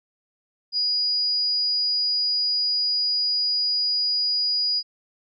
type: tone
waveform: sine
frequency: 4900 Hz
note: D#8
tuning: 27 cents flat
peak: -20 dBFS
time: 0.72-4.83 s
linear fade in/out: 50 ms
effects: none